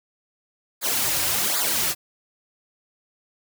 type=noise with flanger; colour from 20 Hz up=white; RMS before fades=-23 dBFS; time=0.81-1.95 s; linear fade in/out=50 ms; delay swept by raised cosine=0.34 to 4.74 ms; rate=1.3 Hz; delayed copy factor=-1; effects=none